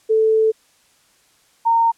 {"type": "tone pair in turn", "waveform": "sine", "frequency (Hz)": [440, 919.5], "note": ["A4", "A#5"], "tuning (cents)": [0, -24], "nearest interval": "octave + minor second", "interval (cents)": 1276, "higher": "second", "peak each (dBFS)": -12, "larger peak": "neither", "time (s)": [[0.09, 0.52], [1.65, 1.92]], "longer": "first", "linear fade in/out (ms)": 20, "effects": ["white hiss -57 dBFS RMS until 1.97 s", "low-pass 10000 Hz 12 dB/octave"]}